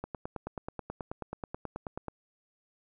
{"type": "click train", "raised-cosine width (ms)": 1, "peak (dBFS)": -22, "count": 20, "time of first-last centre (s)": [0.04, 2.083], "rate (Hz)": 9.3, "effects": []}